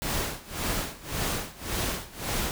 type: noise with tremolo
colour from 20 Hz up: pink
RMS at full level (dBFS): -28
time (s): 0.02-2.51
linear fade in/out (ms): 0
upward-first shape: sine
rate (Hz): 1.8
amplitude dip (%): 90
effects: none